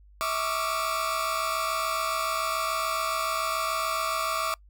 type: tone cluster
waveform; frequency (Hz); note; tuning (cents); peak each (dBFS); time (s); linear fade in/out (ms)
40% pulse; 648 / 1119 / 1186 / 1321 / 1382; E5 / C#6 / D6 / E6 / F6; -30 / +16 / +17 / +3 / -19; -33 / -31 / -29 / -35 / -36; 0.21-4.54; 0
effects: noise-tail reverb RT60 0.1 s tail -25 dB re dry + added 50 Hz sine -51 dBFS peak until 4.69 s